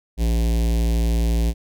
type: tone with notch filter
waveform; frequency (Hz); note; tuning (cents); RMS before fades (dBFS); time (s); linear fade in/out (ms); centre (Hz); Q
square; 57; A#1; -38; -19; 0.17-1.54; 50; 1300; 0.54
effects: none